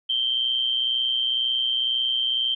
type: tone with amplitude modulation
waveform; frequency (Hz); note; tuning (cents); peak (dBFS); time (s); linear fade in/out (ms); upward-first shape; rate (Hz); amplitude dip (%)
sine; 3136; G7; 0; -18; 0.09-2.55; 10; sine; 122; 60
effects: none